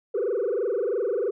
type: tone with frequency modulation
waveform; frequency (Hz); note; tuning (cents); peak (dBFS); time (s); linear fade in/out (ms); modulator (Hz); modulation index
sine; 440; A4; 0; -21; 0.14-1.31; 10; 23; 2.9
effects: tanh soft clip ceiling -20 dBFS